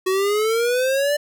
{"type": "exponential sweep", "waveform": "square", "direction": "up", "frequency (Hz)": [370, 594], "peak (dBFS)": -18, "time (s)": [0.06, 1.17], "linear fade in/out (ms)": 10, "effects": []}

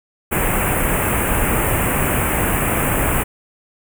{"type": "band-stop noise", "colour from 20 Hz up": "pink", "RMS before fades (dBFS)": -18, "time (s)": [0.31, 3.24], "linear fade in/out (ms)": 20, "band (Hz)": [2700, 8200], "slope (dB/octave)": 48, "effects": []}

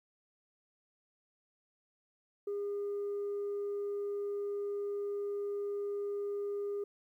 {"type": "tone", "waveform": "sine", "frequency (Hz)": 406.1, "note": "G#4", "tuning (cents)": -39, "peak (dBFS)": -32, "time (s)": [2.47, 6.84], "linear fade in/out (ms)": 5, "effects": ["tanh soft clip ceiling -32 dBFS", "12-bit"]}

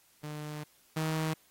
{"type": "tone pair in turn", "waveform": "sawtooth", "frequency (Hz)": [150.5, 157.95], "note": ["D3", "D#3"], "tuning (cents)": [43, 26], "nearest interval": "minor second", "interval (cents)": 83, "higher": "second", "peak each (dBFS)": [-34, -26], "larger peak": "second", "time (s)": [[0.23, 0.64], [0.96, 1.34]], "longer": "first", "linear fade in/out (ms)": 10, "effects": ["white hiss -65 dBFS RMS until 1.5 s", "AAC 48 kbps"]}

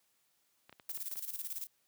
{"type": "clicks", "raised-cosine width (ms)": 0.3, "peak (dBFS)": -37, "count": 7, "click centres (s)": [0.695, 0.727, 0.798, 0.896, 0.976, 1.115, 1.157]}
{"type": "noise with tremolo", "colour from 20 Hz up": "violet", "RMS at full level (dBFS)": -39, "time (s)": [0.89, 1.67], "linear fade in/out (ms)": 5, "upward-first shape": "square", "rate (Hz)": 18, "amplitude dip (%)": 70}
{"effects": ["white hiss -75 dBFS RMS until 1.87 s", "high-pass 80 Hz 12 dB/octave"]}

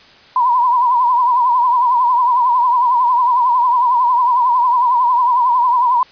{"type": "tone with vibrato", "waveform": "sine", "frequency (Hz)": 983, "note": "B5", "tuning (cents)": -8, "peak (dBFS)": -10, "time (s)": [0.36, 6.03], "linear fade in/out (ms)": 2, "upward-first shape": "triangle", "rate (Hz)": 11, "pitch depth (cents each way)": 98, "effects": ["white hiss -44 dBFS RMS until 6.11 s", "resampled to 11025 Hz"]}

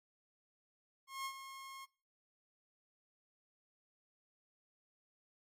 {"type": "tone with ADSR envelope", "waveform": "sawtooth", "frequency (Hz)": 1078, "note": "C#6", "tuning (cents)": -49, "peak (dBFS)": -35, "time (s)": [1.07, 1.86], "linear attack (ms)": 180, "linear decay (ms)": 75, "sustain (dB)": -10, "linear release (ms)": 22, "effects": ["noise-tail reverb RT60 0.4 s tail -22 dB re dry", "AAC 64 kbps"]}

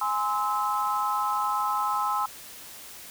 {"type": "chord", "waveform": "sine", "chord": "Ab augmented", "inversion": "none", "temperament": "just", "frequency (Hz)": [830.6, 1038.3, 1297.8], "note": ["Ab5", "C6", "E6"], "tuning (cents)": [0, -14, -27], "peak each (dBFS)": [-29, -28, -28], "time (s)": [0.01, 2.26], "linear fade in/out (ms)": 5, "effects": ["white hiss -44 dBFS RMS until 3.1 s"]}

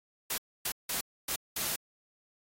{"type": "noise bursts at uneven times", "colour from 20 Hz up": "white", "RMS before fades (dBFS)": -33, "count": 5, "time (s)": [[0.3, 0.38], [0.65, 0.72], [0.89, 1.01], [1.28, 1.36], [1.56, 1.76]], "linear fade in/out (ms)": 5, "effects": ["AAC 48 kbps"]}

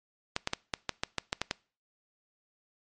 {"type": "clicks", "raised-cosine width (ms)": 0.2, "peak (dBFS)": -11, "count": 10, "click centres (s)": [0.364, 0.474, 0.534, 0.738, 0.893, 1.035, 1.183, 1.329, 1.416, 1.511], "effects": ["noise-tail reverb RT60 0.4 s tail -24 dB re dry", "MP3 48 kbps"]}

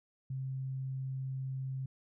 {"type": "tone", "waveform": "sine", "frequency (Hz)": 132.5, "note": "C3", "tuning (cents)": 22, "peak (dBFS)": -35, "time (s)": [0.3, 1.86], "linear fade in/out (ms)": 5, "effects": []}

